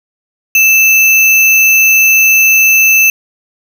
sine tone with sample-and-hold, 2637 Hz, E7, in tune, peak -4 dBFS, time 0.55-3.1 s, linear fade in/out 2 ms, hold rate 8820 Hz, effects none

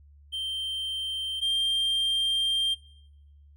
triangle tone pair in turn, 3136 / 3180 Hz, G7 / G7, 0 / +24 cents, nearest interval unison, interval 24 cents, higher second, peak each -28 / -22 dBFS, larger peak second, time 0.32-1.41 / 1.41-2.75 s, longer second, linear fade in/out 20 ms, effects noise-tail reverb RT60 0.9 s tail -21 dB re dry + added 72 Hz sine -51 dBFS peak until 3.56 s

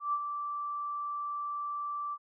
sine tone with ADSR envelope, 1168 Hz, D6, 10 cents flat, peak -26 dBFS, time 0-2.18 s, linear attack 130 ms, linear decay 54 ms, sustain -7 dB, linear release 50 ms, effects none

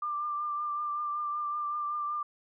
sine tone with vibrato, 1188 Hz, D6, 20 cents sharp, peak -30 dBFS, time 0.02-2.23 s, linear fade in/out 5 ms, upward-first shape triangle, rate 5.3 Hz, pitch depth 28 cents each way, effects none

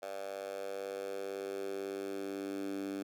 10% pulse tone with high-pass filter sweep, 98 Hz, G2, in tune, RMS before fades -40 dBFS, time 0.02-3.03 s, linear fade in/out 10 ms, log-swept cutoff 620 to 270 Hz, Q 3.8, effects none

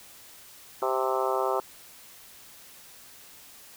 harmonic tone with a mistuned harmonic, 130.81 Hz, C3, in tune, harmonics 3 / 4 / 5 / 6 / 7 / 8 / 9 / 10, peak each -30 / -31 / -32 / -33 / -33 / -34 / -35 / -35 dBFS, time 0.82-1.6 s, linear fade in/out 2 ms, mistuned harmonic 7, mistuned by -30 cents, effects white hiss -50 dBFS RMS until 3.76 s

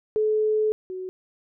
sine tone pair in turn, 430.2 / 371.5 Hz, A4 / F#4, -39 / +7 cents, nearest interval minor third, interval 254 cents, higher first, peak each -19 / -30 dBFS, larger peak first, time 0.16-0.72 / 0.9-1.09 s, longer first, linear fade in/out 0 ms, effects none

